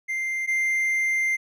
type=tone pair in turn; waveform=triangle; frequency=2093 / 2093 Hz; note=C7 / C7; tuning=0 / 0 cents; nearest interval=unison; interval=0 cents; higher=neither; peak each=-23 / -19 dBFS; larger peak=second; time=0.08-0.47 / 0.47-1.37 s; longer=second; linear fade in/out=20 ms; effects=none